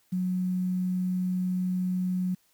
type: tone with quantisation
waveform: sine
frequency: 183.2 Hz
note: F#3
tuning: 17 cents flat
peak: -25 dBFS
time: 0.12-2.35 s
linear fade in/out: 10 ms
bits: 9
effects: white hiss -67 dBFS RMS until 2.53 s